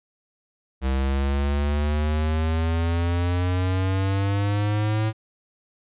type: exponential sweep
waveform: square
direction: up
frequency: 65.41 to 110 Hz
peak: -21 dBFS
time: 0.81-5.13 s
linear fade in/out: 50 ms
effects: resampled to 8000 Hz